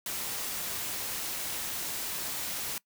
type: noise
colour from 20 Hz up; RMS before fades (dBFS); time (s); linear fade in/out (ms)
white; -35; 0.06-2.78; 2
effects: noise-tail reverb RT60 0.1 s tail -22 dB re dry